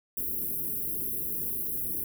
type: band-stop noise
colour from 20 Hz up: white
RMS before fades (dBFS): -32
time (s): 0.17-2.04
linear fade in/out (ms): 2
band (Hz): 440 to 11000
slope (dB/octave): 48
effects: none